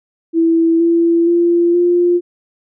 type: tone with pitch steps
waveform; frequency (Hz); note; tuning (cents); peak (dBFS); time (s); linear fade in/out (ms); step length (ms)
sine; 330 / 336.7 / 343.6 / 350.6; E4 / E4 / F4 / F4; +2 / +37 / -28 / +7; -9; 0.33-2.21; 50; 470
effects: none